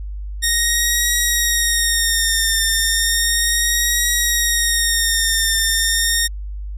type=tone with vibrato; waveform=10% pulse; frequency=1854 Hz; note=A#6; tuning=10 cents flat; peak=-6 dBFS; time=0.42-6.28 s; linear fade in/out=20 ms; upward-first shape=triangle; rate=0.34 Hz; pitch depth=48 cents each way; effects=added 50 Hz sine -25 dBFS peak until 6.77 s + resampled to 32000 Hz